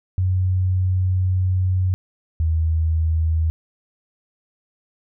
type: tone pair in turn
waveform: sine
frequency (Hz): 92.5 / 80.38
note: F#2 / E2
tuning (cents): 0 / -43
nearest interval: major second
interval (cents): 243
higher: first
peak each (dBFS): -16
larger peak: neither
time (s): 0.18-1.94 / 2.4-3.5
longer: first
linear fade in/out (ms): 0
effects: none